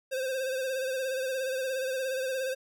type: tone with vibrato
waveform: square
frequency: 523.3 Hz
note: C5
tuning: in tune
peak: -30 dBFS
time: 0.11-2.55 s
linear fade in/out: 20 ms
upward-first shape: sine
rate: 17 Hz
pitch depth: 46 cents each way
effects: none